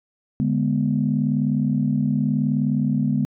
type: chord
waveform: sine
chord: G# diminished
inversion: second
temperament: equal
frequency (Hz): 146.83 / 207.7 / 246.9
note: D3 / G#3 / B3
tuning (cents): 0 / 0 / 0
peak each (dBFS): -22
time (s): 0.4-3.25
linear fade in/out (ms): 0
effects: tanh soft clip ceiling -8 dBFS